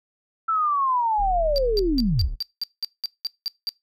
sine linear sweep, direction down, 1338 to 46.25 Hz, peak -19 dBFS, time 0.48-2.28 s, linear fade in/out 10 ms
triangle tone, 37.33 Hz, D1, 29 cents sharp, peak -24 dBFS, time 1.18-2.36 s, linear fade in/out 20 ms
triangle tone bursts, 4699 Hz, D8, in tune, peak -22 dBFS, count 11, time 1.56-3.691 s, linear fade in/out 0 ms, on 21 ms, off 190 ms
effects noise-tail reverb RT60 0.2 s tail -22 dB re dry

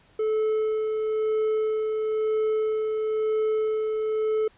triangle tone with tremolo, 434.3 Hz, A4, 23 cents flat, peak -19 dBFS, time 0.19-4.48 s, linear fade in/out 5 ms, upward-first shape sine, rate 1 Hz, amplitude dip 30%, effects pink hiss -59 dBFS RMS until 4.57 s + resampled to 8000 Hz

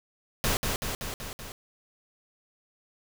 pink noise with echo, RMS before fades -26 dBFS, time 0.44-0.57 s, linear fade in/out 0 ms, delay 190 ms, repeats 5, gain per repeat -3 dB, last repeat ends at 1.52 s, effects none

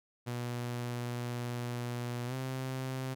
sawtooth tone with pitch glide, 121.2 to 130.65 Hz, B2 to C3, -32 to -2 cents, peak -31 dBFS, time 0.26-3.15 s, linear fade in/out 20 ms, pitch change +130 cents, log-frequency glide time 2.26-2.34 s, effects none

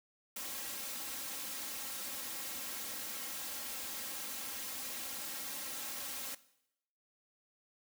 white noise with comb filter, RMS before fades -42 dBFS, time 0.36-6.35 s, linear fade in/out 5 ms, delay 3.7 ms, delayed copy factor +0.75, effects noise-tail reverb RT60 0.8 s tail -18 dB re dry + high-pass 80 Hz 12 dB/octave

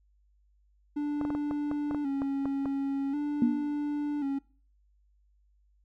triangle tone with vibrato, 284.2 Hz, C#4, 43 cents sharp, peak -26 dBFS, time 0.96-4.39 s, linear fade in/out 10 ms, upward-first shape square, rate 0.46 Hz, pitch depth 54 cents each way
clicks, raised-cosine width 1 ms, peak -22 dBFS, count 11, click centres 1.213 / 1.251 / 1.304 / 1.35 / 1.511 / 1.714 / 1.911 / 1.947 / 2.219 / 2.456 / 2.657 s
sine tone with exponential decay, 240 Hz, B3, 49 cents flat, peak -18 dBFS, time 3.42-3.76 s, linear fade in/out 2 ms, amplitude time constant 73 ms
effects noise-tail reverb RT60 0.4 s tail -22 dB re dry + added 50 Hz sine -63 dBFS peak until 5.84 s

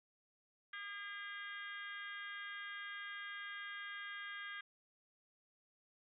harmonic tone with a mistuned harmonic, 405.9 Hz, G#4, 40 cents flat, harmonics 3 / 4 / 5 / 6 / 7 / 8 / 9, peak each -53 / -47 / -51 / -60 / -61 / -54 / -64 dBFS, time 0.73-4.61 s, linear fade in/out 5 ms, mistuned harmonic 6, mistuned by -40 cents, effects none

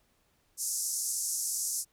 pink band-pass noise, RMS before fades -33 dBFS, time 0.57-1.85 s, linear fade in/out 50 ms, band 5600 to 12000 Hz, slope 48 dB/octave, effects pink hiss -71 dBFS RMS until 1.92 s

